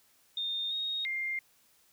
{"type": "tone with pitch steps", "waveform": "sine", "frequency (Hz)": [3648, 3735, 2109], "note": ["A#7", "A#7", "C7"], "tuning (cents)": [-38, 3, 13], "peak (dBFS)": -31, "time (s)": [0.37, 1.39], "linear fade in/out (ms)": 2, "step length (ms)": 340, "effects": ["white hiss -66 dBFS RMS until 1.92 s"]}